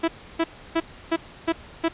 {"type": "tone bursts", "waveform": "sawtooth", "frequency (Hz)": 329.6, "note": "E4", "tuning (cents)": 0, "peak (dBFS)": -15, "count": 6, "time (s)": [0.03, 1.886], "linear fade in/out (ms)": 10, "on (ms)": 51, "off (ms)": 310, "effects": ["pink hiss -45 dBFS RMS until 1.93 s", "resampled to 8000 Hz"]}